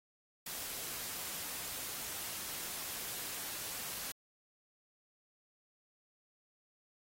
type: noise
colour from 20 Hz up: white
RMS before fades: -42 dBFS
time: 0.46-4.12 s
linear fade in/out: 5 ms
effects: AAC 48 kbps